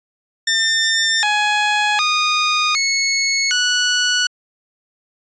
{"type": "tone with pitch steps", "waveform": "15% pulse", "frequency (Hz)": [1801, 838, 1232, 2192, 1474], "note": ["A6", "G#5", "D#6", "C#7", "F#6"], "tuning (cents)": [40, 15, -17, -20, -7], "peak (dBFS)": -8, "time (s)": [0.47, 4.27], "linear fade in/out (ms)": 5, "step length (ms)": 760, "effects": ["resampled to 16000 Hz"]}